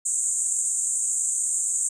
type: band-pass noise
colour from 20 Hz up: white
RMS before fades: -25 dBFS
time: 0.05-1.89 s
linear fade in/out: 10 ms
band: 6900 to 8900 Hz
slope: 96 dB/octave
effects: resampled to 22050 Hz